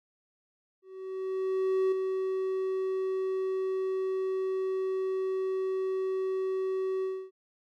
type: tone with ADSR envelope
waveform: triangle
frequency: 378.8 Hz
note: F#4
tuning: 41 cents sharp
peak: -21 dBFS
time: 0.82-7.31 s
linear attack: 1100 ms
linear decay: 6 ms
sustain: -5 dB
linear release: 280 ms
effects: none